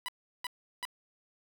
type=tone bursts; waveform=15% pulse; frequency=987.8 Hz; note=B5; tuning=in tune; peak=-28 dBFS; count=3; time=0.06-0.852 s; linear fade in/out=0 ms; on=24 ms; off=360 ms; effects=none